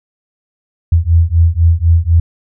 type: beating tone pair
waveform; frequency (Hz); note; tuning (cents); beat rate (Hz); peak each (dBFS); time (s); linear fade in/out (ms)
sine; 81.7 / 85.7; E2 / F2; -15 / -32; 4; -10; 0.92-2.2; 5
effects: none